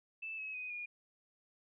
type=tone with pitch steps; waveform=sine; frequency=2637 / 2568 / 2501 / 2435 Hz; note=E7 / E7 / D#7 / D#7; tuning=0 / -46 / +8 / -38 cents; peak=-40 dBFS; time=0.22-0.86 s; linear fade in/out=10 ms; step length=160 ms; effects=none